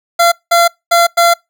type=tone bursts at uneven times; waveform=25% pulse; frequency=685 Hz; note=F5; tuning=34 cents flat; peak=-3 dBFS; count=4; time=0.19-0.32 / 0.51-0.68 / 0.91-1.07 / 1.17-1.34 s; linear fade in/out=10 ms; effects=noise-tail reverb RT60 0.2 s tail -26 dB re dry